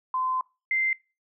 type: tone pair in turn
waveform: sine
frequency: 1029 / 2083 Hz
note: C6 / C7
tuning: -29 / -8 cents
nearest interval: octave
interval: 1221 cents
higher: second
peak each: -24 / -22 dBFS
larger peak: second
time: 0.14-0.41 / 0.71-0.93 s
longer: first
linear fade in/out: 2 ms
effects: noise-tail reverb RT60 0.3 s tail -23 dB re dry